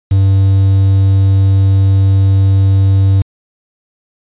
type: tone with quantisation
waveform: triangle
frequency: 97 Hz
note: G2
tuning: 18 cents flat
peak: -4 dBFS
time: 0.11-3.22 s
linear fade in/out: 5 ms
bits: 5
effects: resampled to 8000 Hz